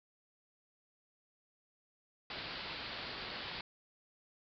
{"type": "low-pass noise", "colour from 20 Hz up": "white", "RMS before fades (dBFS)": -44, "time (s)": [2.3, 3.61], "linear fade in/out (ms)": 2, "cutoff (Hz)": 4800, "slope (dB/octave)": 96, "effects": []}